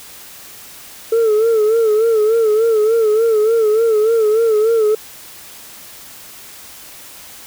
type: tone with vibrato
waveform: sine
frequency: 441.7 Hz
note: A4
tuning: 7 cents sharp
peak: -8 dBFS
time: 1.12-4.95 s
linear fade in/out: 5 ms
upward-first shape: sine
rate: 3.4 Hz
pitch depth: 80 cents each way
effects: tanh soft clip ceiling -9 dBFS + white hiss -37 dBFS RMS until 7.46 s